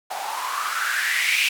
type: noise with band-pass filter sweep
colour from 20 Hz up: blue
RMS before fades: -24 dBFS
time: 0.1-1.49 s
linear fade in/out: 10 ms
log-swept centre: 740 to 2600 Hz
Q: 6.7
effects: none